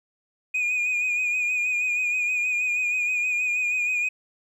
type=tone with vibrato; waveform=sine; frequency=2464 Hz; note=D#7; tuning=17 cents flat; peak=-19 dBFS; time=0.54-4.09 s; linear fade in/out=10 ms; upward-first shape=sine; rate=6.3 Hz; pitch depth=39 cents each way; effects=tanh soft clip ceiling -21 dBFS + 10-bit